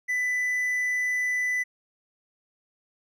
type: tone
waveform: triangle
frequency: 1993 Hz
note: B6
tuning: 15 cents sharp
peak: -22 dBFS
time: 0.08-1.64 s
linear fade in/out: 20 ms
effects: none